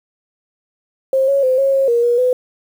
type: tone with pitch steps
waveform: sine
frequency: 532 / 554 / 515 / 545 / 541 / 472.3 / 478.9 / 503 Hz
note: C5 / C#5 / C5 / C#5 / C#5 / A#4 / A#4 / B4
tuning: +29 / -1 / -28 / -29 / -42 / +23 / +47 / +32 cents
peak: -11 dBFS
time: 1.13-2.33 s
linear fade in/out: 2 ms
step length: 150 ms
effects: 7-bit